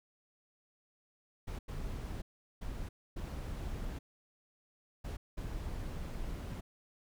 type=noise bursts at uneven times; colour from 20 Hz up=brown; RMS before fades=-40 dBFS; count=6; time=1.47-1.59 / 1.68-2.22 / 2.61-2.89 / 3.16-3.99 / 5.04-5.17 / 5.37-6.61 s; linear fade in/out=10 ms; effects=none